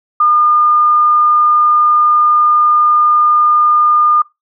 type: tone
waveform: sine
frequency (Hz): 1212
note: D#6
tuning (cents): -46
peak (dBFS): -7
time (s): 0.2-4.22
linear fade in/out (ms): 5
effects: noise-tail reverb RT60 0.2 s tail -21 dB re dry